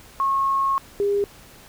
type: tone pair in turn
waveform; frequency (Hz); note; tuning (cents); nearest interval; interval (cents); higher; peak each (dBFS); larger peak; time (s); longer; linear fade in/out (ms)
sine; 1089 / 404.3; C#6 / G#4; -31 / -46; octave + perfect fourth; 1715; first; -18; neither; 0.2-0.78 / 1-1.24; first; 0
effects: pink hiss -47 dBFS RMS until 1.68 s